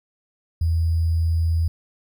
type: tone with sample-and-hold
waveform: sine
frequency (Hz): 82.41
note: E2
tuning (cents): 0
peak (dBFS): -17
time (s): 0.61-1.68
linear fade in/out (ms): 5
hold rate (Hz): 4900
effects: none